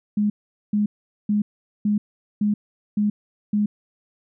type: tone bursts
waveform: sine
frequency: 208.2 Hz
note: G#3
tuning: 5 cents sharp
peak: -17 dBFS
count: 7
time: 0.17-3.66 s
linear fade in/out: 5 ms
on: 130 ms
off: 430 ms
effects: none